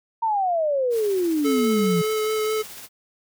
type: exponential sweep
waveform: sine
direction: down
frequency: 932.3 to 164.81 Hz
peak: -19 dBFS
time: 0.22-2.02 s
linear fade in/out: 10 ms
type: noise with tremolo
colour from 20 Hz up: white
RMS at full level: -38 dBFS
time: 0.9-2.89 s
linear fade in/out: 50 ms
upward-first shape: triangle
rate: 15 Hz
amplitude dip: 35%
type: tone with vibrato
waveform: square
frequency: 432.5 Hz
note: A4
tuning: 30 cents flat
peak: -22 dBFS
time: 1.44-2.63 s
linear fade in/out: 20 ms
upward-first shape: sine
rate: 4.8 Hz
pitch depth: 12 cents each way
effects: none